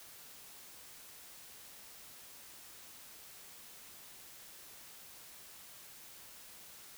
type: silence
effects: white hiss -54 dBFS RMS until 6.97 s